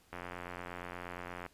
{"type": "click train", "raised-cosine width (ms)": 0.5, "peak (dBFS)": -27, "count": 119, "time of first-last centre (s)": [0.13, 1.463], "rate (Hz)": 88.5, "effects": ["pink hiss -66 dBFS RMS until 1.53 s", "resampled to 32000 Hz"]}